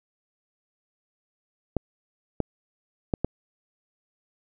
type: clicks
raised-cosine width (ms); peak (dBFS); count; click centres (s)
2; -10; 4; 1.767 / 2.403 / 3.138 / 3.246
effects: none